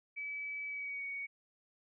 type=tone with pitch glide; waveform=sine; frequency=2293 to 2238 Hz; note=D7 to C#7; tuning=-42 to +16 cents; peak=-38 dBFS; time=0.16-1.27 s; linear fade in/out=20 ms; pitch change=-42 cents; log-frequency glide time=0.67-1.04 s; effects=none